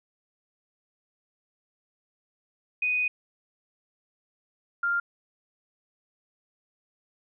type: tone pair in turn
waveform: sine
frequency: 2489 / 1396.9 Hz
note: D#7 / F6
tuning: 0 / 0 cents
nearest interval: minor seventh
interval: 1000 cents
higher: first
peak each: -23 dBFS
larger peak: neither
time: 2.82-3.08 / 4.83-5 s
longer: first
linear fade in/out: 5 ms
effects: none